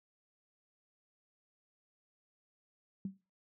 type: tone with exponential decay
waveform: sine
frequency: 192.7 Hz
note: G3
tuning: 29 cents flat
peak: -32 dBFS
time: 3.05-3.17 s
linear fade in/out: 2 ms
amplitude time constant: 24 ms
effects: noise-tail reverb RT60 0.3 s tail -20 dB re dry + high-pass 80 Hz 12 dB/octave